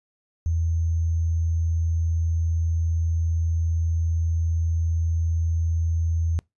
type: tone with sample-and-hold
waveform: sine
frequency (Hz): 82.5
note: E2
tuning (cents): +2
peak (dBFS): -20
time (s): 0.46-6.39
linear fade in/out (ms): 0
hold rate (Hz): 6300
effects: noise-tail reverb RT60 0.2 s tail -26 dB re dry + resampled to 24000 Hz